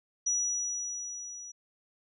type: tone with level ramp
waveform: sine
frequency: 5850 Hz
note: F#8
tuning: 21 cents flat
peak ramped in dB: -25 to -42 dBFS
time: 0.26-1.52 s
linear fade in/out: 10 ms
effects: none